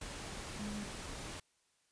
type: tone in noise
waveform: sine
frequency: 207.7 Hz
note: G#3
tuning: in tune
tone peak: -40 dBFS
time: 0.59-0.84 s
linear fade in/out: 5 ms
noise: pink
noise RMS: -45 dBFS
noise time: 0.01-1.4 s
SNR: +2 dB
effects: white hiss -75 dBFS RMS until 1.91 s + resampled to 22050 Hz